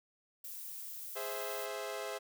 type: noise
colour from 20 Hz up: violet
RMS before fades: -45 dBFS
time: 0.44-1.66 s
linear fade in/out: 5 ms
type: chord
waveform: sawtooth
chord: Ab augmented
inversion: none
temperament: equal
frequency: 415.3 / 523.3 / 659.3 Hz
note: Ab4 / C5 / E5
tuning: 0 / 0 / 0 cents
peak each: -39 dBFS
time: 1.15-2.19 s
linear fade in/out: 20 ms
effects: none